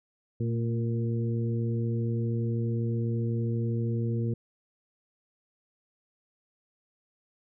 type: harmonic tone with a mistuned harmonic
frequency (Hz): 116.5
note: A#2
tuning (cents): -1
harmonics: 1 / 2 / 3 / 4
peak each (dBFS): -27 / -33 / -37 / -39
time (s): 0.4-4.34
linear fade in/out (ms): 5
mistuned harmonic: 2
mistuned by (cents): -31
effects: none